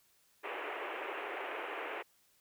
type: band-pass noise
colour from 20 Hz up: pink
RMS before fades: -41 dBFS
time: 0.43-2.03 s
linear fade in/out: 20 ms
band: 350 to 2800 Hz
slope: 48 dB/octave
effects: white hiss -70 dBFS RMS until 2.4 s